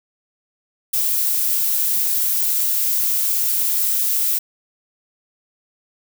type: noise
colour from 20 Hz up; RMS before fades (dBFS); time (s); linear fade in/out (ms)
violet; -19; 0.93-4.39; 10
effects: none